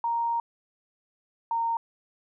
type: tone pair in turn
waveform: sine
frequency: 932.3 / 921.6 Hz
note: A#5 / A#5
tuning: 0 / -20 cents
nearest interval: unison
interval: 20 cents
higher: first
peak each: -24 dBFS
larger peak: neither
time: 0.04-0.4 / 1.51-1.77 s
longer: first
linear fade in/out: 2 ms
effects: none